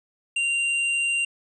sine tone with hard clipping, 2774 Hz, F7, 12 cents flat, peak -23 dBFS, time 0.36-1.25 s, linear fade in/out 5 ms, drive 9 dB, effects resampled to 22050 Hz

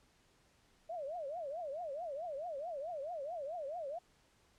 sine tone with vibrato, 622.3 Hz, D#5, in tune, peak -39 dBFS, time 0.89-3.99 s, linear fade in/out 10 ms, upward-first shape triangle, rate 4.6 Hz, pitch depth 290 cents each way, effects pink hiss -70 dBFS RMS until 4.58 s + low-pass 9000 Hz 12 dB/octave

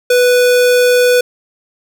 square tone, 493.9 Hz, B4, in tune, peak -8 dBFS, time 0.1-1.21 s, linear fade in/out 5 ms, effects none

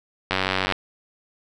click train, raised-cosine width 0.3 ms, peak -5 dBFS, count 40, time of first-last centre 0.31-0.723 s, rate 94.4 Hz, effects none

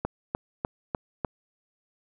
click train, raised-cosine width 1 ms, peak -13 dBFS, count 5, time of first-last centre 0.05-1.248 s, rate 3.34 Hz, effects none

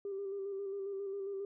sine tone with vibrato, 394.7 Hz, G4, 12 cents sharp, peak -36 dBFS, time 0.05-1.45 s, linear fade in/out 2 ms, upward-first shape square, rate 7.4 Hz, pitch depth 29 cents each way, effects tanh soft clip ceiling -32 dBFS

